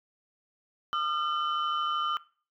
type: tone cluster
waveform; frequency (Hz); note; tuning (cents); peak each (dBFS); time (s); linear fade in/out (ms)
sine; 1210 / 1363 / 3032; D#6 / F6 / F#7; -49 / -43 / +42; -28 / -31 / -34; 0.93-2.17; 0
effects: noise-tail reverb RT60 0.4 s tail -20 dB re dry + tanh soft clip ceiling -19 dBFS

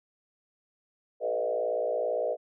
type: tone with frequency modulation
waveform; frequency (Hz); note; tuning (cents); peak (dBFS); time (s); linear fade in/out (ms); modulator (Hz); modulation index
sine; 553; C#5; -4; -26; 1.2-2.37; 50; 57.7; 2
effects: none

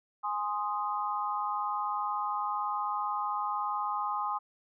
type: chord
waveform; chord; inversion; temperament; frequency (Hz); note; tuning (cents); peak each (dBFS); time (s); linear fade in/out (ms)
sine; Ab major; none; equal; 830.6 / 1046.5 / 1244.5; Ab5 / C6 / Eb6; 0 / 0 / 0; -34; 0.23-4.39; 20
effects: none

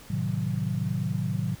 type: chord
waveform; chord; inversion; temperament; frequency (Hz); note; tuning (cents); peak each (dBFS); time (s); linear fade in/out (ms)
sine; A diminished seventh; none; equal; 110 / 130.81 / 155.56 / 185; A2 / C3 / Eb3 / Gb3; 0 / 0 / 0 / 0; -31; 0.1-1.55; 5
effects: pink hiss -49 dBFS RMS until 1.6 s

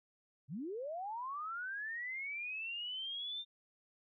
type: linear sweep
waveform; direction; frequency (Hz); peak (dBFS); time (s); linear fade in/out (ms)
sine; up; 116.54 to 3630; -39; 0.48-3.45; 50
effects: none

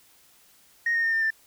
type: tone with pitch steps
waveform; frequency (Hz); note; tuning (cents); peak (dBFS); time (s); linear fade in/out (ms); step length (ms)
sine; 1864.7 / 1843.3 / 1822.1 / 1801.2 / 1780.5; A#6 / A#6 / A#6 / A6 / A6; 0 / -20 / -40 / +40 / +20; -20; 0.86-1.305; 5; 89
effects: tanh soft clip ceiling -18 dBFS + white hiss -58 dBFS RMS until 1.46 s

